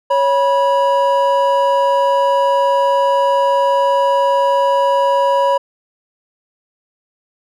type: tone pair together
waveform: triangle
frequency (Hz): 554.4 / 975.1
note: C#5 / B5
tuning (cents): 0 / -22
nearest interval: minor seventh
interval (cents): 978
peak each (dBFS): -12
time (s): 0.1-5.58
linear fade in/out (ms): 10
effects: none